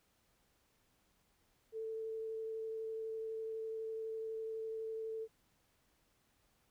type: tone with vibrato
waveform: sine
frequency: 444 Hz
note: A4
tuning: 16 cents sharp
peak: -39 dBFS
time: 1.72-5.28 s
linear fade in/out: 50 ms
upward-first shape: triangle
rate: 12 Hz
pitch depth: 11 cents each way
effects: pink hiss -75 dBFS RMS until 6.7 s